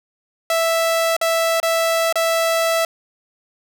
sawtooth tone with dropouts, 659.3 Hz, E5, in tune, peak -12 dBFS, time 0.5-2.85 s, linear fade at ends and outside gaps 2 ms, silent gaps 1.166-1.213 / 1.601-1.629 / 2.126-2.156 s, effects none

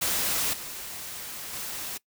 white noise with level steps, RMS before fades -27 / -38 / -35 dBFS, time 0.01-1.98 s, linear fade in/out 10 ms, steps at 0.53 / 1.53 s, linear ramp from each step 5 ms, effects noise-tail reverb RT60 0.1 s tail -21 dB re dry

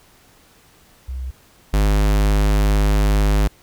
sine / square tone pair in turn, 64.4 / 51.11 Hz, C2 / G#1, -27 / -27 cents, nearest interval major third, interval 400 cents, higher first, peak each -24 / -14 dBFS, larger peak second, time 1.08-1.31 / 1.73-3.48 s, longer second, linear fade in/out 10 ms, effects pink hiss -52 dBFS RMS until 3.62 s

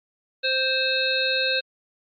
harmonic tone with a mistuned harmonic, 523.3 Hz, C5, in tune, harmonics 1 / 3 / 5 / 7 / 8, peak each -27 / -27 / -27 / -27 / -27 dBFS, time 0.43-1.61 s, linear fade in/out 20 ms, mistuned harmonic 7, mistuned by +50 cents, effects Opus 48 kbps

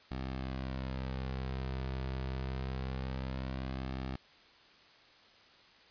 sawtooth tone with flanger, 65.41 Hz, C2, in tune, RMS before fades -38 dBFS, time 0.11-4.16 s, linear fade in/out 0 ms, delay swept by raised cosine 2 to 3.8 ms, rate 0.25 Hz, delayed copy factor -0.5, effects white hiss -60 dBFS RMS until 5.9 s + resampled to 11025 Hz

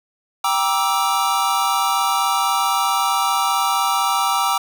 square chord, E half-diminished seventh, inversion first, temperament equal with one note detuned, 784 / 948.6 / 1174.7 / 1318.5 Hz, G5 / Bb5 / D6 / E6, 0 / +30 / 0 / 0 cents, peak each -23 dBFS, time 0.44-4.58 s, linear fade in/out 5 ms, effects none

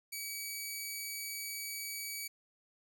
10% pulse tone, 2278 Hz, C#7, 47 cents sharp, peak -30 dBFS, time 0.12-2.28 s, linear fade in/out 10 ms, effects none

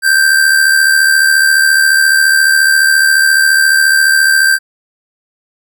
square tone with amplitude modulation, 1568 Hz, G6, in tune, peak -5 dBFS, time 0.02-4.59 s, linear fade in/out 50 ms, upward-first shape sine, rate 74.4 Hz, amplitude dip 50%, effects none

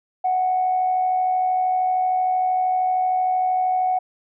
sine tone with amplitude modulation, 740 Hz, F#5, in tune, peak -15 dBFS, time 0.24-3.99 s, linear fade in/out 10 ms, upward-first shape sine, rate 73 Hz, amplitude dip 35%, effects tanh soft clip ceiling -12 dBFS

